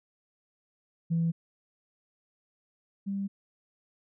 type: tone pair in turn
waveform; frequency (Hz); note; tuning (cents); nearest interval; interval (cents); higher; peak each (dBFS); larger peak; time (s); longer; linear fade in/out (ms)
sine; 166.1 / 197.53; E3 / G3; +13 / +13; minor third; 300; second; -23 / -29; first; 1.1-1.32 / 3.06-3.28; neither; 20
effects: tanh soft clip ceiling -20 dBFS